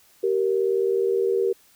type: tone pair together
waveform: sine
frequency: 387.9 / 467.4 Hz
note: G4 / A#4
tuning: -18 / +5 cents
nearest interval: minor third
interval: 323 cents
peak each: -21 / -23 dBFS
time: 0.23-1.53 s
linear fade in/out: 10 ms
effects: white hiss -57 dBFS RMS until 1.75 s